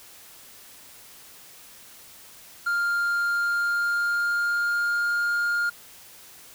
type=tone with pitch glide; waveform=triangle; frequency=1400 to 1412.2 Hz; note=F6 to F6; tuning=+4 to +19 cents; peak=-20 dBFS; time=2.66-5.7 s; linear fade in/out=10 ms; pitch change=+15 cents; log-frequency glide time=3.18-5.16 s; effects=white hiss -48 dBFS RMS until 6.54 s